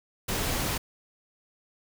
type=noise; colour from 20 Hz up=pink; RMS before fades=-29 dBFS; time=0.28-0.78 s; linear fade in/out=10 ms; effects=none